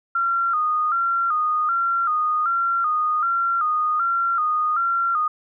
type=tone with vibrato; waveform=sine; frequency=1300 Hz; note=E6; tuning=24 cents flat; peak=-18 dBFS; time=0.15-5.28 s; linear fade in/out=5 ms; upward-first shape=square; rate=1.3 Hz; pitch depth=91 cents each way; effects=none